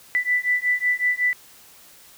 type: beating tone pair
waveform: sine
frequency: 1980 / 1985.4 Hz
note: B6 / B6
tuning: +4 / +9 cents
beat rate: 5.4 Hz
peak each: -22 dBFS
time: 0.15-1.33 s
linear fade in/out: 0 ms
effects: white hiss -49 dBFS RMS until 2.17 s